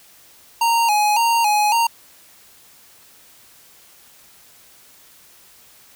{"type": "tone with vibrato", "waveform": "square", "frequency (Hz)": 881, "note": "A5", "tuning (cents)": 2, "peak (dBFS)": -15, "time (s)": [0.61, 1.87], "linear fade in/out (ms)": 5, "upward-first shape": "square", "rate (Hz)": 1.8, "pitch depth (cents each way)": 86, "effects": ["white hiss -49 dBFS RMS until 5.95 s"]}